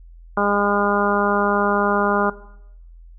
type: harmonic tone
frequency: 203.4 Hz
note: G#3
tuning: 36 cents flat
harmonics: 1 / 2 / 3 / 4 / 5 / 6 / 7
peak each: -24 / -24 / -24 / -24 / -24 / -24 / -24 dBFS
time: 0.37-2.3 s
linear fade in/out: 5 ms
effects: noise-tail reverb RT60 0.8 s tail -18 dB re dry + added 42 Hz sine -40 dBFS peak until 3.18 s